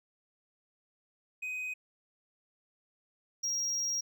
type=tone pair in turn; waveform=triangle; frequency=2508 / 5630 Hz; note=D#7 / F8; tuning=+13 / +13 cents; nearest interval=octave + major second; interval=1400 cents; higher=second; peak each=-33 / -29 dBFS; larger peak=second; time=1.42-1.74 / 3.43-4.01 s; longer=second; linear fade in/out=10 ms; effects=none